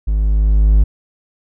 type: tone with level ramp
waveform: triangle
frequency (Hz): 52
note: G#1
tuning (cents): +3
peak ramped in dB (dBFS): -11 to -4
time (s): 0.07-0.84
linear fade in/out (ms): 10
effects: none

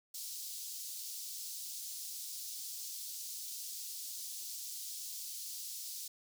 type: high-pass noise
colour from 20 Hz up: pink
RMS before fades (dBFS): -44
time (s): 0.14-6.08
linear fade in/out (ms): 5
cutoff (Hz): 4500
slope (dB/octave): 24
effects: none

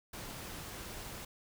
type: noise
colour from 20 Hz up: pink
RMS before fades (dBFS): -45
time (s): 0.13-1.25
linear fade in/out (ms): 5
effects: none

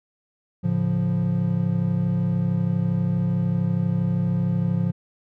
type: chord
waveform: triangle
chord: A augmented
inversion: none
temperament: equal with one note detuned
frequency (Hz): 110 / 141.83 / 174.61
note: A2 / C#3 / E#3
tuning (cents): 0 / +40 / 0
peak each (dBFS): -24 / -24 / -20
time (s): 0.63-4.92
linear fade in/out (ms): 20
effects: none

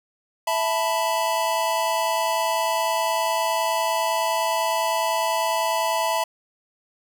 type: chord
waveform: square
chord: E suspended fourth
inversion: none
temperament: just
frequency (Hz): 659.3 / 879 / 988.9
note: E5 / A5 / B5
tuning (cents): 0 / -2 / +2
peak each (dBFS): -26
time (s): 0.47-6.24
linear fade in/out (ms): 5
effects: none

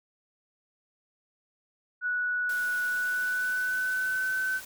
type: tone with pitch glide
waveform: sine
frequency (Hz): 1472 to 1523.9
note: F#6 to G6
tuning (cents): -9 to -49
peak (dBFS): -26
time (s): 2.01-4.61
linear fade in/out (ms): 50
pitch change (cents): +60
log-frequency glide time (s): 2.82-4.36
type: noise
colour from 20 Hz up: white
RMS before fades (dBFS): -44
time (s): 2.49-4.65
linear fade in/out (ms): 5
effects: none

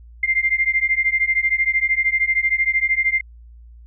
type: beating tone pair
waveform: sine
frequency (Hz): 2093 / 2106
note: C7 / C7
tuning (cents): 0 / +11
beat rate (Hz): 13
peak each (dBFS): -19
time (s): 0.23-3.21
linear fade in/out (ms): 5
effects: added 58 Hz sine -40 dBFS peak until 3.86 s

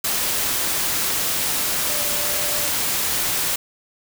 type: tone in noise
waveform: sine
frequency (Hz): 587.3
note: D5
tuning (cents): 0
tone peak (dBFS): -33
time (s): 1.89-2.68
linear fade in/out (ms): 5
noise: white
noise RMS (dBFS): -22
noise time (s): 0.04-3.56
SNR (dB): -14
effects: none

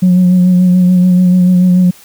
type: tone with vibrato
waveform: sine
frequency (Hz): 181.2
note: F#3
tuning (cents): -36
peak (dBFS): -3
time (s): 0.02-1.91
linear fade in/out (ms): 10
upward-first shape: sine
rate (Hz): 6.9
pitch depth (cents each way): 25
effects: tanh soft clip ceiling -2 dBFS + white hiss -40 dBFS RMS until 2.04 s

